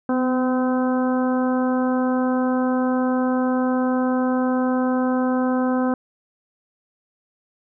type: harmonic tone with a mistuned harmonic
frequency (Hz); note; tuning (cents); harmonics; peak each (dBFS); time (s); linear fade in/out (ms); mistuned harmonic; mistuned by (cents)
256; C4; -38; 1 / 2 / 3 / 4 / 5 / 6; -19 / -25 / -29 / -31 / -33 / -35; 0.09-5.94; 2; 1; -19
effects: none